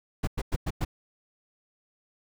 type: noise bursts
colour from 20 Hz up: brown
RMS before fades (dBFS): -26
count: 5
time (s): 0.23-0.85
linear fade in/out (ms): 10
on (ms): 44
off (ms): 100
effects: none